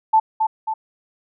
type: tone with echo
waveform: sine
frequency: 879 Hz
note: A5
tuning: 2 cents flat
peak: -10 dBFS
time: 0.13-0.2 s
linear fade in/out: 10 ms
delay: 270 ms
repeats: 2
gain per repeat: -5 dB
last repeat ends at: 0.74 s
effects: none